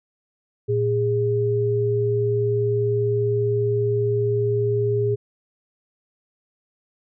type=tone pair together; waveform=sine; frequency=115.05 / 410 Hz; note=A#2 / G#4; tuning=-22 / -22 cents; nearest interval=octave + minor seventh; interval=2200 cents; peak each=-22 / -20 dBFS; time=0.68-5.16 s; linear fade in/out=20 ms; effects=none